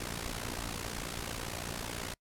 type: noise with amplitude modulation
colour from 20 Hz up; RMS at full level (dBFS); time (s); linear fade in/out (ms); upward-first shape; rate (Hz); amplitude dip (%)
pink; -35; 0-2.14; 5; sine; 58.1; 80
effects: noise-tail reverb RT60 0.1 s tail -26 dB re dry + low-pass 12000 Hz 12 dB/octave